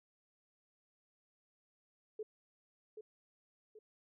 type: tone with echo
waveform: sine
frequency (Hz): 430.5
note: A4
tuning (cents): -38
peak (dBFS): -39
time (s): 2.19-2.23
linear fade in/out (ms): 5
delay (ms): 780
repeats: 2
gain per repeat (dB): -7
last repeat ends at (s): 3.79
effects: none